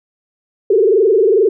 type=tone with frequency modulation; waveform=sine; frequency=414.7 Hz; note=G#4; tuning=3 cents flat; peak=-8 dBFS; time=0.7-1.49 s; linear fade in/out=5 ms; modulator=22.3 Hz; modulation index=2.1; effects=none